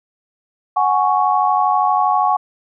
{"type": "chord", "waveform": "sine", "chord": "F# suspended second", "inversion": "none", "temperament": "just", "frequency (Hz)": [740, 832.5, 1110], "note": ["F#5", "G#5", "C#6"], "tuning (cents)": [0, 4, 2], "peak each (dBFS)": -17, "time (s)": [0.76, 2.37], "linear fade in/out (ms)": 10, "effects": []}